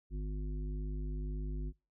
harmonic tone, 50.9 Hz, G#1, 34 cents flat, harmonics 1 / 3 / 5 / 7, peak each -35 / -45 / -49 / -52 dBFS, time 0.1-1.73 s, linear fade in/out 50 ms, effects noise-tail reverb RT60 0.3 s tail -26 dB re dry

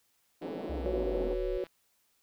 pink band-pass noise, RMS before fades -38 dBFS, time 0.41-1.35 s, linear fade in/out 20 ms, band 230 to 650 Hz, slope 24 dB/octave
click train, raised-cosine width 0.3 ms, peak -37 dBFS, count 208, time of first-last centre 0.42-1.667 s, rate 166 Hz
sine exponential sweep, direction down, 70.8 to 32.11 Hz, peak -35 dBFS, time 0.69-1.58 s, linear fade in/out 10 ms
sine chord, F# suspended fourth, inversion none, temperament equal, 370 / 493.9 / 554.4 Hz, F#4 / B4 / C#5, 0 / 0 / 0 cents, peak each -33 / -37 / -37 dBFS, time 0.86-1.64 s, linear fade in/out 0 ms
effects white hiss -72 dBFS RMS until 2.22 s

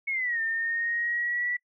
sine exponential two-way sweep, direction down then up, 2217 to 1802 to 1960 Hz, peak -26 dBFS, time 0.07-1.57 s, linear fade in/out 10 ms, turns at 0.41 s, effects noise-tail reverb RT60 0.1 s tail -24 dB re dry

